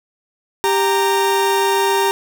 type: tone pair together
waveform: 40% pulse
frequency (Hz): 393.4 / 927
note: G4 / A#5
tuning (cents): +6 / -10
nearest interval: octave + minor third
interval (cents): 1484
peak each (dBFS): -16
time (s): 0.64-2.11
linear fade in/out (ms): 0
effects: none